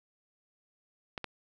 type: clicks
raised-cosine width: 0.3 ms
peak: -20 dBFS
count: 2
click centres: 1.178 / 1.243 s
effects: none